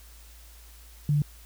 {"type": "tone", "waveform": "sine", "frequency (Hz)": 146.83, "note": "D3", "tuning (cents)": 0, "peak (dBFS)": -20, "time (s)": [1.09, 1.22], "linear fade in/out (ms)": 2, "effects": ["added 56 Hz sine -48 dBFS peak until 1.45 s", "white hiss -54 dBFS RMS until 1.45 s"]}